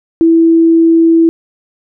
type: tone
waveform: sine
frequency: 329.6 Hz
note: E4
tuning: in tune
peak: -4 dBFS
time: 0.21-1.29 s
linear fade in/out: 0 ms
effects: none